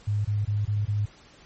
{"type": "tone bursts", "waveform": "sine", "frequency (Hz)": 103.83, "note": "G#2", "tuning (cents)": 0, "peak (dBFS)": -22, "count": 5, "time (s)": [0.07, 1.058], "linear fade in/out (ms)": 10, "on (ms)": 180, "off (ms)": 22, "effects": ["pink hiss -53 dBFS RMS until 1.45 s", "MP3 32 kbps"]}